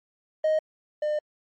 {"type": "tone pair in turn", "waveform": "triangle", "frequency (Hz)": [624, 602.5], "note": ["D#5", "D5"], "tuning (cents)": [5, 44], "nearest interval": "minor second", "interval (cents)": 61, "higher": "first", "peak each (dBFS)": [-17, -21], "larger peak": "first", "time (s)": [[0.44, 0.59], [1.02, 1.19]], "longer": "second", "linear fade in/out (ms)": 5, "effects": ["tanh soft clip ceiling -14 dBFS", "MP3 32 kbps"]}